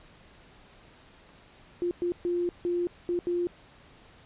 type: tone bursts at uneven times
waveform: sine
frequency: 350 Hz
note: F4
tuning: 4 cents sharp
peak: -25 dBFS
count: 6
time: 1.82-1.91 / 2.02-2.12 / 2.25-2.49 / 2.65-2.87 / 3.09-3.19 / 3.27-3.47 s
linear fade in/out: 0 ms
effects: pink hiss -55 dBFS RMS until 4.25 s + resampled to 8000 Hz